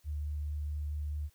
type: tone with vibrato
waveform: sine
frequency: 74.3 Hz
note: D2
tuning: 21 cents sharp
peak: -33 dBFS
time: 0.04-1.3 s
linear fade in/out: 50 ms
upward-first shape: sine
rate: 4.6 Hz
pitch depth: 8 cents each way
effects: white hiss -69 dBFS RMS until 1.34 s